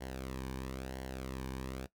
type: tone with flanger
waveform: sawtooth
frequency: 65.41 Hz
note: C2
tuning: in tune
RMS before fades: -42 dBFS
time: 0-1.87 s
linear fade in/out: 20 ms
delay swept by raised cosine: 0.8 to 1.52 ms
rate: 1 Hz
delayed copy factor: -0.6
effects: noise-tail reverb RT60 0.1 s tail -17 dB re dry